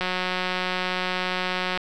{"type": "click train", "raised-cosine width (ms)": 0.3, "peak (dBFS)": -10, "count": 324, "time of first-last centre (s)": [0.01, 1.775], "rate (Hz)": 183, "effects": []}